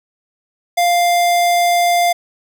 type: tone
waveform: square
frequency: 698.5 Hz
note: F5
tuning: in tune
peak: -12 dBFS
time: 0.77-2.13 s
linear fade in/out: 10 ms
effects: none